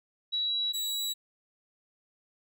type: tone pair in turn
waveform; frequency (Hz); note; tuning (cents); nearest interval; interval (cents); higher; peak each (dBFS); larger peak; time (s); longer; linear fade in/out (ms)
sine / sawtooth; 3901 / 3901; B7 / B7; -22 / -22; unison; 0; neither; -27; neither; 0.32-0.73 / 0.73-1.14; neither; 20
effects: none